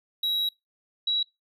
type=tone pair in turn; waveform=triangle / sine; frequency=3867 / 3889 Hz; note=B7 / B7; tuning=-37 / -27 cents; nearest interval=unison; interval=10 cents; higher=second; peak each=-22 dBFS; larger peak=neither; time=0.23-0.49 / 1.07-1.23 s; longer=first; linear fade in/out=5 ms; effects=noise-tail reverb RT60 0.2 s tail -22 dB re dry